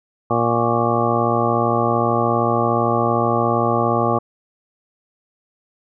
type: harmonic tone with a mistuned harmonic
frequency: 117.4 Hz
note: A#2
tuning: 13 cents sharp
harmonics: 1 / 2 / 3 / 4 / 5 / 6 / 7 / 9 / 10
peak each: -24 / -24 / -24 / -24 / -24 / -24 / -24 / -24 / -24 dBFS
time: 0.3-4.19 s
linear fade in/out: 10 ms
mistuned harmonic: 9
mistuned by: +71 cents
effects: none